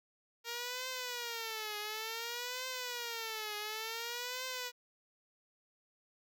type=tone with vibrato; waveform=5% pulse; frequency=464.2 Hz; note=A#4; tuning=7 cents flat; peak=-27 dBFS; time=0.44-4.72 s; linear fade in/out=50 ms; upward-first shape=triangle; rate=0.56 Hz; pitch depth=190 cents each way; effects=none